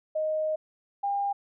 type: tone pair in turn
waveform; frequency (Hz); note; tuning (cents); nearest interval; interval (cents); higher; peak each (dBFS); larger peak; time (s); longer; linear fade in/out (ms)
sine; 622.3 / 802.7; D#5 / G5; 0 / +41; major third; 441; second; -25; neither; 0.15-0.56 / 1.03-1.33; first; 10
effects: none